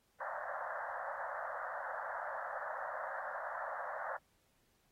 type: band-pass noise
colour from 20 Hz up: pink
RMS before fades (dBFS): -42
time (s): 0.2-4.17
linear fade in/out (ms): 5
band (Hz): 550 to 1800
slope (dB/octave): 96
effects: pink hiss -75 dBFS RMS until 4.91 s + AAC 48 kbps